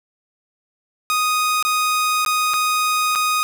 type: tone with dropouts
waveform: sawtooth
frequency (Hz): 1244.5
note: D#6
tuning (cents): 0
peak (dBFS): -13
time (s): 1.1-3.43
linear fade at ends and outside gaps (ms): 0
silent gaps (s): 1.626-1.65 / 2.249-2.262 / 2.536-2.54 / 3.152-3.157
effects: none